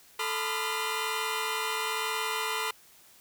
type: tone cluster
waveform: 20% pulse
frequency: 439.7 / 983 / 1024 / 1212 / 1395 Hz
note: A4 / B5 / C6 / D#6 / F6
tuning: -1 / -8 / -38 / -46 / -2 cents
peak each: -31 dBFS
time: 0.19-2.71 s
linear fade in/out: 5 ms
effects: white hiss -57 dBFS RMS until 3.2 s